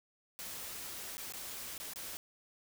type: noise with dropouts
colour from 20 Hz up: white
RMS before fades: -44 dBFS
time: 0.39-2.17 s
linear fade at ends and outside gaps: 0 ms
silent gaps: 1.17-1.18 / 1.323-1.337 / 1.779-1.8 / 1.935-1.959 s
effects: none